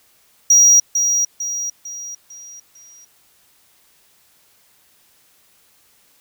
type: tone with echo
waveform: triangle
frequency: 5740 Hz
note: F8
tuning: 47 cents sharp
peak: -6 dBFS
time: 0.5-0.8 s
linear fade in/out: 5 ms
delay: 450 ms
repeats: 5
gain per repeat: -7 dB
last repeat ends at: 3.05 s
effects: white hiss -56 dBFS RMS until 6.2 s